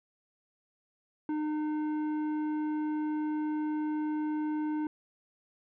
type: tone with tanh clipping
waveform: sine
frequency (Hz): 304.7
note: D#4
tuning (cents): -36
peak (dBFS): -31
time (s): 1.29-4.87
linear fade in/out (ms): 2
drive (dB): 10
effects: none